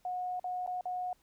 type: tone with dropouts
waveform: sine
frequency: 727 Hz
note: F#5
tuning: 31 cents flat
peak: -33 dBFS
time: 0.05-1.13 s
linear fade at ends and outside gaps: 2 ms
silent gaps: 0.396-0.442 / 0.664-0.675 / 0.81-0.855 s
effects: pink hiss -70 dBFS RMS until 1.22 s